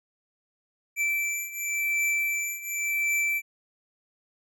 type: beating tone pair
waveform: square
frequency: 2331 / 2331.91 Hz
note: D7 / D7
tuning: -14 / -13 cents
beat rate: 0.91 Hz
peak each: -31 / -28 dBFS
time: 0.96-3.42 s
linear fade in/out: 50 ms
effects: none